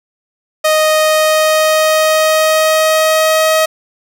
sawtooth tone with pitch glide, 622.3 to 632.8 Hz, D#5 to D#5, 0 to +29 cents, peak -5 dBFS, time 0.64-3.66 s, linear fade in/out 10 ms, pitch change +29 cents, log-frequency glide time 1.03-3.52 s, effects none

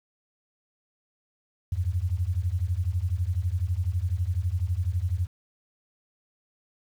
sine beating tone pair, 83.4 / 95.4 Hz, E2 / G2, +21 / -47 cents, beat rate 12 Hz, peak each -27 dBFS, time 1.72-5.27 s, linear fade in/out 5 ms, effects 9-bit

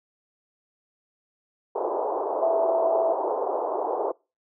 pink band-pass noise, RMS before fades -27 dBFS, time 1.75-4.12 s, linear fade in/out 10 ms, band 370 to 980 Hz, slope 48 dB/octave
sine tone, 659.3 Hz, E5, in tune, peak -20 dBFS, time 2.42-3.13 s, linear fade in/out 5 ms
effects noise-tail reverb RT60 0.3 s tail -26 dB re dry

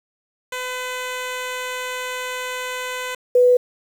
10% pulse / sine tone pair in turn, 505 / 495.5 Hz, B4 / B4, +39 / +6 cents, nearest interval unison, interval 33 cents, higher first, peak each -17 / -10 dBFS, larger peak second, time 0.52-3.15 / 3.35-3.57 s, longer first, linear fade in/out 5 ms, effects low-pass 12000 Hz 12 dB/octave + 7-bit

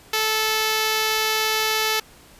5% pulse tone, 436.7 Hz, A4, 13 cents flat, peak -8 dBFS, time 0.13-2 s, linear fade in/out 5 ms, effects pink hiss -49 dBFS RMS until 2.39 s + resampled to 32000 Hz

